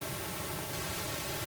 pink noise with comb filter, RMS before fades -36 dBFS, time 0.01-1.45 s, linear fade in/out 10 ms, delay 4.1 ms, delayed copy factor -0.95, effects high-pass 100 Hz 12 dB/octave + Opus 24 kbps

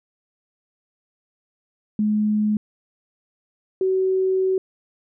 sine tone pair in turn, 211.8 / 377.4 Hz, G#3 / F#4, +34 / +34 cents, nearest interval minor seventh, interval 1000 cents, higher second, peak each -17 dBFS, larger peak neither, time 1.99-2.57 / 3.81-4.58 s, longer second, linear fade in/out 2 ms, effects none

